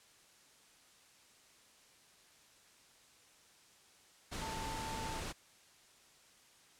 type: tone in noise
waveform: sine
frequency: 888 Hz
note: A5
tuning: 16 cents sharp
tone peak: -43 dBFS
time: 4.41-5.21 s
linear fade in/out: 20 ms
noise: pink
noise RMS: -42 dBFS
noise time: 4.31-5.33 s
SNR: -4 dB
effects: white hiss -64 dBFS RMS until 6.79 s + low-pass 9000 Hz 12 dB/octave